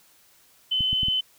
sine tone, 3041 Hz, F#7, 47 cents sharp, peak -21 dBFS, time 0.71-1.21 s, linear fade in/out 10 ms
clicks, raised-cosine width 5 ms, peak -20 dBFS, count 4, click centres 0.807 / 0.93 / 1.032 / 1.084 s
effects white hiss -58 dBFS RMS until 1.38 s

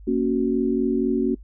sine chord, F# major, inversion first, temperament equal, 233.1 / 277.2 / 370 Hz, A#3 / C#4 / F#4, 0 / 0 / 0 cents, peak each -23 dBFS, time 0.07-1.35 s, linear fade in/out 10 ms, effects noise-tail reverb RT60 0.1 s tail -23 dB re dry + added 50 Hz sine -40 dBFS peak until 1.43 s

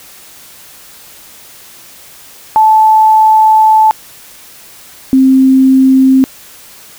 sine tone pair in turn, 872 / 263.8 Hz, A5 / C4, -16 / +14 cents, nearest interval octave + major sixth, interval 2070 cents, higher first, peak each -3 dBFS, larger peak neither, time 2.56-3.91 / 5.13-6.24 s, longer first, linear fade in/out 0 ms, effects white hiss -36 dBFS RMS until 6.98 s

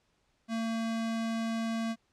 square tone, 226.5 Hz, A#3, 50 cents flat, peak -31 dBFS, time 0.48-1.96 s, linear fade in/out 50 ms, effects pink hiss -73 dBFS RMS until 2.12 s + low-pass 7000 Hz 12 dB/octave

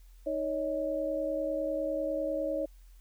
sine tone cluster, 312.3 / 559 / 629 Hz, D#4 / C#5 / D#5, +7 / +14 / +19 cents, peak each -36 / -31 / -36 dBFS, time 0.26-2.66 s, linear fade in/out 10 ms, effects added 43 Hz sine -51 dBFS peak until 3 s + white hiss -68 dBFS RMS until 3 s

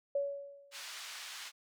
sine tone with exponential decay, 563 Hz, C#5, 27 cents sharp, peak -28 dBFS, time 0.15-0.84 s, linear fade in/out 5 ms, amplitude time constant 150 ms
white band-pass noise, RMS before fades -46 dBFS, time 0.71-1.52 s, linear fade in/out 50 ms, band 1200 to 5100 Hz, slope 12 dB/octave
effects none

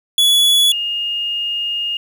45% pulse / sine tone pair in turn, 3399 / 2840 Hz, G#7 / F7, +39 / +28 cents, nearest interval minor third, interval 311 cents, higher first, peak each -10 / -18 dBFS, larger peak first, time 0.18-0.72 / 0.72-1.97 s, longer second, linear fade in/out 2 ms, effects 8-bit

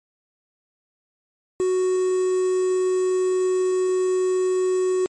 triangle tone with quantisation, 370 Hz, F#4, in tune, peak -16 dBFS, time 1.6-5.06 s, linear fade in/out 0 ms, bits 6, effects MP3 48 kbps

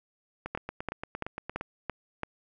two click trains, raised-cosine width 0.5 ms, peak -16 / -20 dBFS, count 6 / 11, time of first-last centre 0.55-2.234 / 0.46-1.611 s, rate 2.97 / 8.69 Hz, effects none

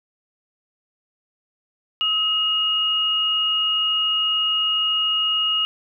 sine tone pair together, 1277 / 2867 Hz, D#6 / F7, +45 / +45 cents, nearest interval octave + major second, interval 1400 cents, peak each -29 / -18 dBFS, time 2.01-5.65 s, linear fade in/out 0 ms, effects none

